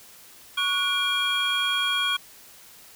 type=tone cluster; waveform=triangle; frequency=1117 / 1460 / 2380 / 3281 Hz; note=C#6 / F#6 / D7 / G#7; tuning=+13 / -24 / +22 / -22 cents; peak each=-28 / -27 / -29 / -23 dBFS; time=0.57-2.17 s; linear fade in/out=10 ms; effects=white hiss -49 dBFS RMS until 2.95 s